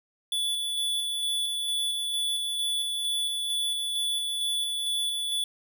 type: tone with tremolo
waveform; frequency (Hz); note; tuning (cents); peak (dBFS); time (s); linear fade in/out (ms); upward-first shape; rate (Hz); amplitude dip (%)
square; 3449; A7; -35; -26; 0.32-5.44; 2; square; 2.2; 25
effects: none